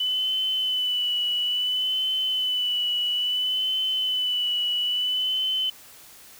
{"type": "tone with vibrato", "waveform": "sine", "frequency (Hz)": 2995, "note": "F#7", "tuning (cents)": 20, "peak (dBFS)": -22, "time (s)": [0, 5.7], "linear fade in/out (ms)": 5, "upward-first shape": "sine", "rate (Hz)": 0.59, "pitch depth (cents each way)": 32, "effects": ["white hiss -48 dBFS RMS until 6.39 s"]}